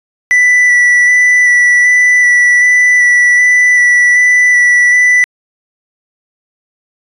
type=tone with vibrato; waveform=triangle; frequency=1970 Hz; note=B6; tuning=5 cents flat; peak=-3 dBFS; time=0.31-5.24 s; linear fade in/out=0 ms; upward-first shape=square; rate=1.3 Hz; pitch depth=11 cents each way; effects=resampled to 24000 Hz